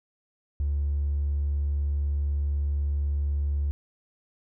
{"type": "tone with hard clipping", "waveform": "sine", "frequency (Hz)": 72, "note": "D2", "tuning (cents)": -34, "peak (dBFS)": -24, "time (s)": [0.6, 3.71], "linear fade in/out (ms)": 0, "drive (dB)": 1, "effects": []}